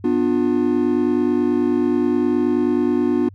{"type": "chord", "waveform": "triangle", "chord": "B diminished", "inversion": "none", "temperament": "just", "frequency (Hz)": [246.9, 296.3, 355.6], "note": ["B3", "D4", "F4"], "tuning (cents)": [0, 15, 31], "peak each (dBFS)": -18, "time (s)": [0.04, 3.29], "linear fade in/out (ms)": 5, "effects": ["added 97 Hz sine -39 dBFS peak until 3.34 s"]}